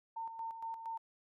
sine tone with tremolo, 907 Hz, A#5, 48 cents flat, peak -38 dBFS, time 0.16-0.98 s, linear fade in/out 10 ms, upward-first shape square, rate 4.3 Hz, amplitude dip 55%, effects none

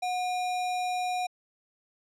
sine tone with sample-and-hold, 729 Hz, F#5, 26 cents flat, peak -27 dBFS, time 0.02-1.27 s, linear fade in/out 10 ms, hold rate 3150 Hz, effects low-pass 8000 Hz 12 dB/octave

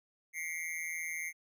square tone with amplitude modulation, 2119 Hz, C7, 21 cents sharp, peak -33 dBFS, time 0.33-1.33 s, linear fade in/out 50 ms, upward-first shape sine, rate 163 Hz, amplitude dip 95%, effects none

